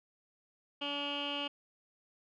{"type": "tone with low-pass filter", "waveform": "15% pulse", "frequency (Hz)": 286.3, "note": "D4", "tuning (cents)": -44, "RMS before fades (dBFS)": -37, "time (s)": [0.81, 1.48], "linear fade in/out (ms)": 10, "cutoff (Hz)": 3000, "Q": 8.5, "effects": []}